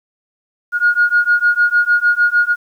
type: beating tone pair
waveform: sine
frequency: 1432 / 1438.6 Hz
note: F6 / F#6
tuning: +43 / -49 cents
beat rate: 6.6 Hz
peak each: -13 dBFS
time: 0.72-2.56 s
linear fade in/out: 50 ms
effects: tanh soft clip ceiling -3 dBFS + 8-bit